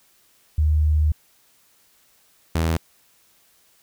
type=tone pair in turn; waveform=sine / sawtooth; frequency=76.4 / 81.55 Hz; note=D#2 / E2; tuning=-31 / -18 cents; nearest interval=minor second; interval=113 cents; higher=second; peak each=-15 dBFS; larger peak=neither; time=0.58-1.12 / 2.55-2.77 s; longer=first; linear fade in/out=5 ms; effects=white hiss -59 dBFS RMS until 3.82 s